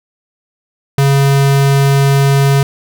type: tone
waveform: square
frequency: 138.59 Hz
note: C#3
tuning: in tune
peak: -8 dBFS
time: 0.98-2.63 s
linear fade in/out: 2 ms
effects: none